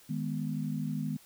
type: chord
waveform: sine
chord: G# minor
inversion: second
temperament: equal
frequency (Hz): 155.56 / 207.7 / 246.9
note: D#3 / G#3 / B3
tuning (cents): 0 / 0 / 0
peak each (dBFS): -34 / -36 / -36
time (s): 0.09-1.17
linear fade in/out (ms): 10
effects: white hiss -58 dBFS RMS until 1.25 s